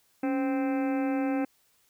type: harmonic tone with a mistuned harmonic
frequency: 260.9 Hz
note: C4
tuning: 5 cents flat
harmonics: 1 / 2 / 3 / 4 / 5 / 6 / 7 / 8 / 9 / 10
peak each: -26 / -34 / -36 / -48 / -46 / -44 / -52 / -47 / -49 / -48 dBFS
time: 0.23-1.45 s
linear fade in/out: 5 ms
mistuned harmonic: 1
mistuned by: +99 cents
effects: white hiss -67 dBFS RMS until 1.89 s